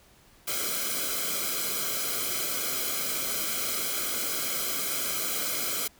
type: noise with comb filter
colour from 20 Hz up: white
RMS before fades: -30 dBFS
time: 0.47-5.88 s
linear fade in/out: 10 ms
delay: 1.1 ms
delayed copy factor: -1
effects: pink hiss -58 dBFS RMS until 5.99 s